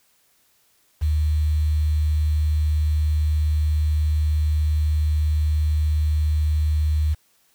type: tone with quantisation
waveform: sine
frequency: 76.4 Hz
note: D#2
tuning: 31 cents flat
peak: -17 dBFS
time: 1.01-7.15 s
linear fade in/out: 20 ms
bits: 7
effects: white hiss -62 dBFS RMS until 7.54 s